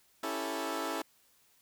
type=chord; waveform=15% pulse; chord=A dominant seventh; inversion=first; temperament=equal; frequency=277.2 / 329.6 / 392 / 440 Hz; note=C#4 / E4 / G4 / A4; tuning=0 / 0 / 0 / 0 cents; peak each=-33 / -31 / -37 / -33 dBFS; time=0.23-1.02 s; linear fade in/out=5 ms; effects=white hiss -67 dBFS RMS until 1.61 s